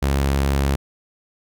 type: tone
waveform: sawtooth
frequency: 69 Hz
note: C#2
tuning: 7 cents flat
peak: -13 dBFS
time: 0.02-0.76 s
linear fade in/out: 10 ms
effects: none